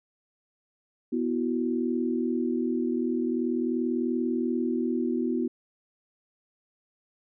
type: chord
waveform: sine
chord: B suspended fourth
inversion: none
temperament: equal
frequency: 246.9 / 329.6 / 370 Hz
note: B3 / E4 / F#4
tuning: 0 / 0 / 0 cents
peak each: -27 / -30 / -31 dBFS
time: 1.12-5.48 s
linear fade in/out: 10 ms
effects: none